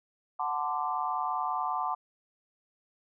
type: chord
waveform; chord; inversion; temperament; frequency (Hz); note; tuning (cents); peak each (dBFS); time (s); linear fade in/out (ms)
sine; D dominant seventh; first; equal with one note detuned; 740 / 880 / 1029.7 / 1174.7; F#5 / A5 / C6 / D6; 0 / 0 / -28 / 0; -34; 0.39-1.95; 10
effects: none